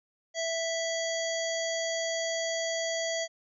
harmonic tone with a mistuned harmonic, 659.3 Hz, E5, in tune, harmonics 1 / 3 / 5 / 7 / 9 / 10, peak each -31 / -36 / -39 / -40 / -41 / -39 dBFS, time 0.34-3.28 s, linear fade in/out 50 ms, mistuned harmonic 10, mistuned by +31 cents, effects none

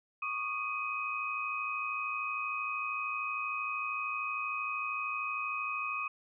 sine tone cluster, 1112 / 1225 / 2517 Hz, C#6 / D#6 / D#7, +5 / -27 / +19 cents, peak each -39 / -39 / -35 dBFS, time 0.22-6.08 s, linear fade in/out 5 ms, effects none

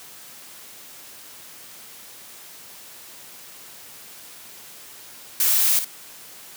blue noise with echo, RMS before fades -19 dBFS, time 5.4-5.79 s, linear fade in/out 2 ms, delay 56 ms, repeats 1, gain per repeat -9 dB, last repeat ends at 5.846 s, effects white hiss -43 dBFS RMS until 6.56 s + high-pass 100 Hz 12 dB/octave

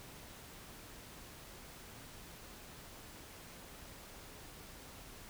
silence, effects pink hiss -53 dBFS RMS until 5.29 s

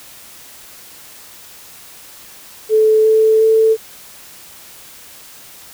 sine tone with pitch steps, 435.2 / 439 / 442.8 Hz, A4 / A4 / A4, -19 / -4 / +11 cents, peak -8 dBFS, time 2.69-3.77 s, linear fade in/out 50 ms, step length 360 ms, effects white hiss -39 dBFS RMS until 5.73 s

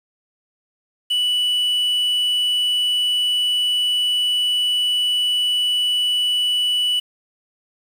triangle tone with quantisation, 2960 Hz, F#7, in tune, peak -15 dBFS, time 1.1-7 s, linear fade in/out 10 ms, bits 7, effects none

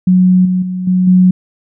sine tone with level steps, 183.4 Hz, F#3, 15 cents flat, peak -5 / -10 / -16 / -8 / -4 dBFS, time 0.07-1.31 s, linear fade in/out 5 ms, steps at 0.45 / 0.62 / 0.87 / 1.07 s, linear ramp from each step 5 ms, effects none

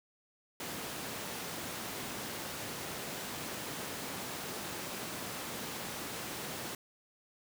pink high-pass noise, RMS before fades -41 dBFS, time 0.6-6.75 s, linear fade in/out 2 ms, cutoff 150 Hz, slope 12 dB/octave, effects none

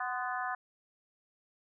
harmonic tone with a mistuned harmonic, 248.2 Hz, B3, 9 cents sharp, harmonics 3 / 4 / 5 / 6 / 7, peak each -37 / -39 / -40 / -40 / -41 dBFS, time 0-0.55 s, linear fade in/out 5 ms, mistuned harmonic 4, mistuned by +62 cents, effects none

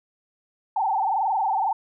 sine tone with frequency modulation, 830.6 Hz, G#5, in tune, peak -20 dBFS, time 0.76-1.73 s, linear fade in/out 5 ms, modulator 21.8 Hz, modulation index 3.6, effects none

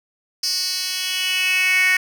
10% pulse tone with high-pass filter sweep, 370 Hz, F#4, in tune, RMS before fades -20 dBFS, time 0.43-1.97 s, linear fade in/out 5 ms, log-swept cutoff 4900 to 2000 Hz, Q 5.5, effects none

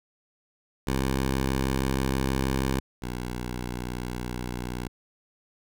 10% pulse tone pair in turn, 66.3 / 61.19 Hz, C2 / B1, +23 / -15 cents, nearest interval minor second, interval 138 cents, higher first, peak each -16 / -23 dBFS, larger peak first, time 0.87-2.8 / 3.02-4.88 s, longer first, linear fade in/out 5 ms, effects none

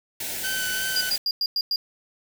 white band-stop noise, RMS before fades -31 dBFS, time 0.2-1.18 s, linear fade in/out 5 ms, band 910 to 1400 Hz, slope 96 dB/octave
sawtooth tone with vibrato, 1519 Hz, F#6, 45 cents sharp, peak -23 dBFS, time 0.43-1.11 s, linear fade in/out 20 ms, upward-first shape sine, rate 2.9 Hz, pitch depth 19 cents each way
triangle tone bursts, 4829 Hz, D8, 47 cents sharp, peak -20 dBFS, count 6, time 0.96-1.76 s, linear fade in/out 2 ms, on 50 ms, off 100 ms
effects none

